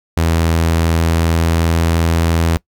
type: tone with pitch glide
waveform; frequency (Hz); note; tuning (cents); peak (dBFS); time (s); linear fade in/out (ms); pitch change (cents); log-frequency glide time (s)
sawtooth; 82.41 to 82.94; E2 to E2; 0 to +11; -8; 0.17-2.57; 0; +11; 0.81-1.87
effects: noise-tail reverb RT60 0.1 s tail -22 dB re dry